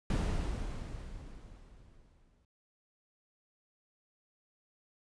brown noise with exponential decay, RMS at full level -28 dBFS, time 0.1-2.45 s, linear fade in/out 2 ms, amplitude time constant 510 ms, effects resampled to 22050 Hz

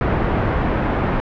pink low-pass noise, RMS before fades -19 dBFS, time 0.01-1.2 s, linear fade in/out 0 ms, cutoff 1500 Hz, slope 12 dB/octave, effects low-pass 3000 Hz 12 dB/octave

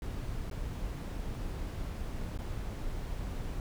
brown noise with dropouts, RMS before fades -37 dBFS, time 0.02-3.6 s, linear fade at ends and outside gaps 1 ms, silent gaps 0.5-0.512 / 2.376-2.388 s, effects none

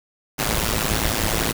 pink noise with amplitude modulation, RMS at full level -18 dBFS, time 0.38-1.53 s, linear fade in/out 20 ms, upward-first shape sine, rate 110 Hz, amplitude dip 90%, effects none

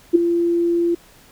sine tone with ADSR envelope, 342.2 Hz, F4, 35 cents flat, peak -5 dBFS, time 0.13-0.95 s, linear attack 23 ms, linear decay 10 ms, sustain -10 dB, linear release 8 ms, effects pink hiss -49 dBFS RMS until 1.31 s

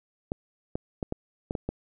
clicks, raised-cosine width 2 ms, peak -16 dBFS, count 7, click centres 0.319 / 0.755 / 1.028 / 1.124 / 1.509 / 1.552 / 1.69 s, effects none

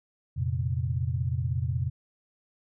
sine chord, F suspended fourth, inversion none, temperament equal with one note detuned, 87.31 / 116.54 / 132.95 Hz, F2 / Bb2 / C3, 0 / 0 / +28 cents, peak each -30 dBFS, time 0.36-1.9 s, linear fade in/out 20 ms, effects none

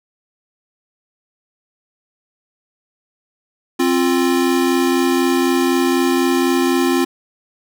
square tone pair together, 264.9 / 348.9 Hz, C4 / F4, +22 / -2 cents, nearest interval perfect fourth, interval 476 cents, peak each -17 dBFS, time 3.79-7.05 s, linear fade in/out 10 ms, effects none

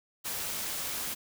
white noise, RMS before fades -35 dBFS, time 0.24-1.15 s, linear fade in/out 20 ms, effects none

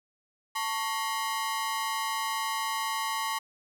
sawtooth ring-modulated tone, 1002 Hz, B5, 25 cents sharp, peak -22 dBFS, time 0.55-3.39 s, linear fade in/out 10 ms, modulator 110 Hz, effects none

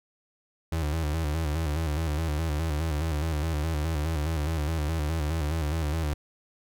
35% pulse tone with vibrato, 77.78 Hz, D#2, in tune, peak -24 dBFS, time 0.72-6.14 s, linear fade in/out 5 ms, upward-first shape square, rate 4.8 Hz, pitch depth 79 cents each way, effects none

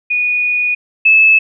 sine tone pair in turn, 2463 / 2609 Hz, D#7 / E7, -18 / -18 cents, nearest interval minor second, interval 100 cents, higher second, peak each -12 / -5 dBFS, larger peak second, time 0.1-0.75 / 1.05-1.39 s, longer first, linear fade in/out 10 ms, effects none

